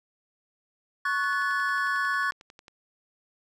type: chord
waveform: triangle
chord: F# minor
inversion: second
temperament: equal with one note detuned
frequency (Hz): 1108.7 / 1480 / 1727.8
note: C#6 / F#6 / A6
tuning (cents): 0 / 0 / -32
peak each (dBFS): -27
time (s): 1.05-2.31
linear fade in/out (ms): 5
type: click train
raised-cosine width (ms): 0.2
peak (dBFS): -31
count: 17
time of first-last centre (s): 1.24-2.681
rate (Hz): 11.1
effects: none